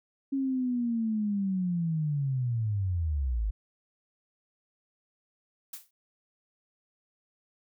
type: linear sweep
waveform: sine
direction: down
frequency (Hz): 275.4 to 48.28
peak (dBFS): -26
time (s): 0.32-3.51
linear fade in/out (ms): 10
type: noise with exponential decay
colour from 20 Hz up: blue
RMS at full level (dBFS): -36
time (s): 5.73-5.91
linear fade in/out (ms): 5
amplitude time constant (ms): 37
effects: none